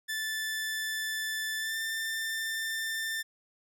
sawtooth tone with pitch glide, 1755 to 1787.7 Hz, A6 to A6, -5 to +27 cents, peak -28 dBFS, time 0.08-3.23 s, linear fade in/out 20 ms, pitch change +32 cents, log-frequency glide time 1.58-1.77 s, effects none

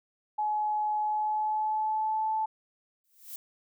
sine tone with pitch glide, 848 to 873.4 Hz, G#5 to A5, +36 to -13 cents, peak -26 dBFS, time 0.38-2.46 s, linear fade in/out 10 ms, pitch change +51 cents, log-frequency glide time 0.98-2.31 s
violet noise with exponential growth, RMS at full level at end -37 dBFS, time 3.04-3.36 s, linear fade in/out 2 ms, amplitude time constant 69 ms
effects none

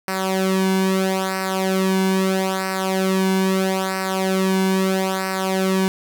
sawtooth tone with flanger, 189.8 Hz, F#3, 44 cents sharp, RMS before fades -20 dBFS, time 0.08-5.88 s, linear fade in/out 0 ms, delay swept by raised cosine 0.29 to 1.59 ms, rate 0.77 Hz, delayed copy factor -0.75, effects none

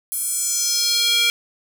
square tone with high-pass filter sweep, 469 Hz, A#4, 11 cents sharp, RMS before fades -20 dBFS, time 0.12-1.3 s, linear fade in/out 0 ms, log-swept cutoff 11000 to 2700 Hz, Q 2.9, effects none

